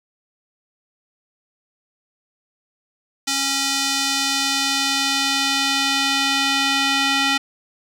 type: tone with band-pass filter sweep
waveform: square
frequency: 274.3 Hz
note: C#4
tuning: 18 cents flat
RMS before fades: -20 dBFS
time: 3.27-7.38 s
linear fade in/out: 10 ms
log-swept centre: 5600 to 3000 Hz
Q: 1.1
effects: none